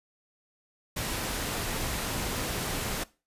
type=noise; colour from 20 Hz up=pink; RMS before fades=-32 dBFS; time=0.96-3.04 s; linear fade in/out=10 ms; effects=noise-tail reverb RT60 0.3 s tail -20 dB re dry + resampled to 32000 Hz